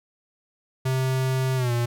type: tone with pitch glide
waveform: square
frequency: 130.81 to 119.26 Hz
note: C3 to A#2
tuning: 0 to +40 cents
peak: -22 dBFS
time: 0.85-1.86 s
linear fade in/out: 10 ms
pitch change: -160 cents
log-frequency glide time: 1.56-1.72 s
effects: none